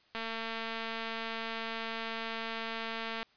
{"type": "click train", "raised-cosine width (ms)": 0.3, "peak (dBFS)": -22, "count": 697, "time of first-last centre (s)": [0.15, 3.23], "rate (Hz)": 226, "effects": ["white hiss -66 dBFS RMS until 3.36 s", "resampled to 11025 Hz"]}